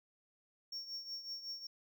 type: tone with tremolo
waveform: triangle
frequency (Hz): 5500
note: F8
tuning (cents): -27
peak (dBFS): -38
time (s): 0.72-1.67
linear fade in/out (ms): 5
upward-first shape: triangle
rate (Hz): 5.4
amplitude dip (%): 75
effects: none